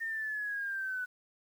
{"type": "linear sweep", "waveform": "sine", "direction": "down", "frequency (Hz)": [1828, 1480], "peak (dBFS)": -33, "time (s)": [0, 1.06], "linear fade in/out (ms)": 20, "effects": ["10-bit"]}